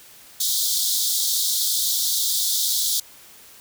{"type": "high-pass noise", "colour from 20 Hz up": "pink", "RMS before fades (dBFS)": -22, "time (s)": [0.4, 3], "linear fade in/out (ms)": 5, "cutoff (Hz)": 3400, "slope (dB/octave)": 96, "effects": ["white hiss -47 dBFS RMS until 3.6 s"]}